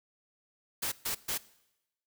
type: noise bursts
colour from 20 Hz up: white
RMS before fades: -33 dBFS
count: 3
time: 0.82-1.38 s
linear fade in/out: 10 ms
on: 100 ms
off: 130 ms
effects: noise-tail reverb RT60 0.9 s tail -20 dB re dry